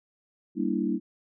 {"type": "chord", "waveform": "sine", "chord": "E half-diminished seventh", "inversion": "first", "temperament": "equal with one note detuned", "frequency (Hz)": [196, 233.1, 291.6, 329.6], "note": ["G3", "Bb3", "D4", "E4"], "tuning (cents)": [0, 0, -12, 0], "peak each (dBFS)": -30, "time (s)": [0.55, 1], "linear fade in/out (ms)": 50, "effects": []}